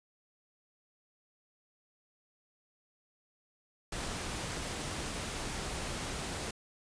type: noise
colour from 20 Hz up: pink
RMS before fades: -38 dBFS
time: 3.92-6.51 s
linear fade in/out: 5 ms
effects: resampled to 22050 Hz